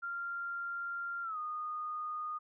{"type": "tone with pitch glide", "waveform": "sine", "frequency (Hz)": [1389, 1230.3], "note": ["F6", "D#6"], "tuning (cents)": [-10, -20], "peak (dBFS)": -36, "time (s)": [0.02, 2.39], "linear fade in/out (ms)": 20, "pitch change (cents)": -210, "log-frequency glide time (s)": [1.23, 1.38], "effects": []}